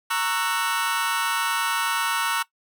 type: chord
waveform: sawtooth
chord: F# dominant seventh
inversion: first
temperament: just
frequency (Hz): 925 / 1110 / 1332 / 1480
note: A#5 / C#6 / E6 / F#6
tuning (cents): -14 / +2 / +18 / 0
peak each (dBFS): -24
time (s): 0.1-2.43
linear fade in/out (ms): 10
effects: noise-tail reverb RT60 0.1 s tail -19 dB re dry